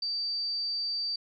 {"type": "tone", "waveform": "sine", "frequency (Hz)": 4640, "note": "D8", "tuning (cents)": -22, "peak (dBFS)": -29, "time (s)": [0.02, 1.16], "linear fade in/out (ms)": 5, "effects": []}